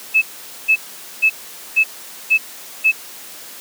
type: tone bursts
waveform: sine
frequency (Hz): 2605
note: E7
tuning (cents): -21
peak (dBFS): -9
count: 6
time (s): 0.14-2.92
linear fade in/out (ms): 20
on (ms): 80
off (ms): 460
effects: white hiss -36 dBFS RMS until 3.6 s + high-pass 200 Hz 12 dB/octave